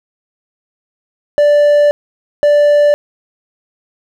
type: tone pair in turn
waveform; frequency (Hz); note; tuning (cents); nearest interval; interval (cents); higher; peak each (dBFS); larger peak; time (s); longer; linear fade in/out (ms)
triangle; 586 / 586; D5 / D5; -4 / -4; unison; 0; neither; -4; neither; 1.38-1.91 / 2.43-2.94; first; 0
effects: none